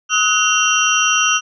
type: tone cluster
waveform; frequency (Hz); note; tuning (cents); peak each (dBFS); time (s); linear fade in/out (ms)
sine; 1272 / 1480 / 2764 / 3110 / 5810; D#6 / F#6 / F7 / G7 / F#8; +38 / 0 / -19 / -14 / -32; -18 / -21 / -18 / -20 / -18; 0.09-1.41; 50
effects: none